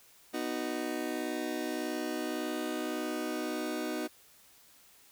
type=chord; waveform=30% pulse; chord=B major; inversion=none; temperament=just; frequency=246.9 / 308.7 / 370.4 Hz; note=B3 / D#4 / F#4; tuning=0 / -14 / +2 cents; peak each=-36 / -33 / -36 dBFS; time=0.33-4.08 s; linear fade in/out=20 ms; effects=white hiss -60 dBFS RMS until 5.11 s